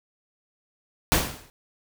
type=noise with exponential decay; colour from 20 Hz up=pink; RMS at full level=-17 dBFS; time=1.12-1.5 s; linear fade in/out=0 ms; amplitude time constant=82 ms; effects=none